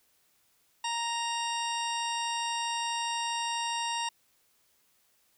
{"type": "harmonic tone", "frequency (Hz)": 932.3, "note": "A#5", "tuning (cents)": 0, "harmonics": [1, 2, 3, 4, 5, 6, 8, 9, 10], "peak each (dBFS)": [-32, -41, -37, -40, -47, -40, -45, -45, -52], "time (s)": [0.84, 4.09], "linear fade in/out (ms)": 5, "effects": ["white hiss -69 dBFS RMS until 5.37 s"]}